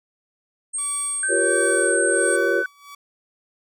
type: tone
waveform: sine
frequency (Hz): 8510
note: C9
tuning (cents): +28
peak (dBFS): -23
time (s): 0.73-2.37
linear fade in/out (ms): 20
type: tone with tremolo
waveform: sawtooth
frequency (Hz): 1142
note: D6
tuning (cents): -49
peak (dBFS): -29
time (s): 0.78-2.95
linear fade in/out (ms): 5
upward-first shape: sine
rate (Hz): 1.4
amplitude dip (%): 90
type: tone with pitch glide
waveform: sine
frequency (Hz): 1554 to 1506.3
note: G6 to F#6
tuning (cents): -16 to +31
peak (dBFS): -22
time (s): 1.23-2.66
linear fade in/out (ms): 2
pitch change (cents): -53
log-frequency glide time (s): 1.6-1.89
type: chord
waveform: sine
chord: G half-diminished seventh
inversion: third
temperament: equal with one note detuned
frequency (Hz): 349.2 / 392 / 475.1 / 554.4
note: F4 / G4 / Bb4 / Db5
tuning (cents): 0 / 0 / +33 / 0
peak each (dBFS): -24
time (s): 1.28-2.64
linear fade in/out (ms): 50
effects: none